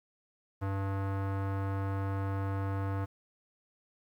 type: tone with low-pass filter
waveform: square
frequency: 97.7 Hz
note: G2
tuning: 5 cents flat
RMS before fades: -33 dBFS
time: 0.61-3.06 s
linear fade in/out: 20 ms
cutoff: 1300 Hz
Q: 1.6
effects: 10-bit

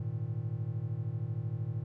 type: chord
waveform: triangle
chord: Ab suspended second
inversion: none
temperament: just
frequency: 103.83 / 116.8 / 155.74 Hz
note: Ab2 / Bb2 / Eb3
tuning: 0 / +4 / +2 cents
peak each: -36 / -33 / -38 dBFS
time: 0-1.84 s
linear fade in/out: 5 ms
effects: none

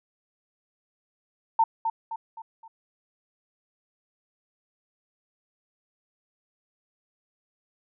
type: tone with echo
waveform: sine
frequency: 902 Hz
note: A5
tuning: 43 cents sharp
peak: -16 dBFS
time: 1.59-1.64 s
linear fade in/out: 5 ms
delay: 260 ms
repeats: 4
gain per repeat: -7 dB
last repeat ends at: 2.68 s
effects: none

